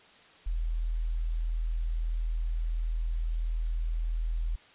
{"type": "tone", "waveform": "sine", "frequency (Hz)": 40.77, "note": "E1", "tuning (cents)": -18, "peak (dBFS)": -27, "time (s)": [0.46, 4.56], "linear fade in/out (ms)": 10, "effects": ["white hiss -56 dBFS RMS until 4.74 s", "resampled to 8000 Hz"]}